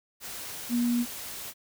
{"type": "tone in noise", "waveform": "sine", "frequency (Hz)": 240, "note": "B3", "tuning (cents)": -49, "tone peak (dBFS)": -23, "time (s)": [0.69, 1.06], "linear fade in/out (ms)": 50, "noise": "white", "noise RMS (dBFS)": -39, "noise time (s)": [0.2, 1.54], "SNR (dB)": 13, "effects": []}